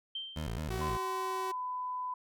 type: tone with exponential decay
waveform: sine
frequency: 3136 Hz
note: G7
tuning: in tune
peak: -34 dBFS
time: 0.15-0.75 s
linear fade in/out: 5 ms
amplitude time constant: 130 ms
type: tone with vibrato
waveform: 20% pulse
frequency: 66.2 Hz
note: C2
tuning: 21 cents sharp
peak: -30 dBFS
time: 0.36-0.97 s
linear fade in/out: 5 ms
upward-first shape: square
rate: 4.7 Hz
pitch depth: 280 cents each way
type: tone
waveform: sawtooth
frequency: 377 Hz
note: F#4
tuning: 32 cents sharp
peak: -33 dBFS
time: 0.7-1.52 s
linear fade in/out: 10 ms
type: tone with pitch glide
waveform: sine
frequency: 1024 to 1001.8 Hz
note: C6 to B5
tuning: -38 to +24 cents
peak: -34 dBFS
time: 0.81-2.14 s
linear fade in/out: 5 ms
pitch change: -38 cents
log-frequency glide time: 1.26-1.62 s
effects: none